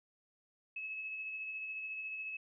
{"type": "tone with tremolo", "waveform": "sine", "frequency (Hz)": 2586, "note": "E7", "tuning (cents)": -34, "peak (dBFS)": -38, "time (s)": [0.76, 2.37], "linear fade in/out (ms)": 5, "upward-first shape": "sine", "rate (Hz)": 14, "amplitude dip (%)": 30, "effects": []}